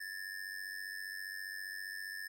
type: ring-modulated tone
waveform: square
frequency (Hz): 1753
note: A6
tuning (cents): -7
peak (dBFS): -39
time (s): 0-2.28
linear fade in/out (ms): 10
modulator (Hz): 47.5
effects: none